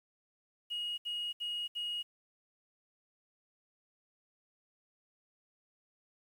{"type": "tone bursts", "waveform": "sine", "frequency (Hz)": 2883, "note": "F#7", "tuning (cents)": -46, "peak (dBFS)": -33, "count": 4, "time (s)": [0.7, 2.03], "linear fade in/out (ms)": 20, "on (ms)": 280, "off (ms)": 70, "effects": ["tanh soft clip ceiling -32 dBFS", "10-bit"]}